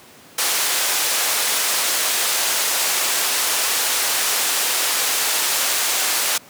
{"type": "band-pass noise", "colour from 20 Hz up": "white", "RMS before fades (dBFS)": -20, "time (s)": [0.38, 6.38], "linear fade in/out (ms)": 5, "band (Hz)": [480, 11000], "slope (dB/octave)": 12, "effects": ["pink hiss -45 dBFS RMS until 6.49 s", "high-pass 150 Hz 12 dB/octave"]}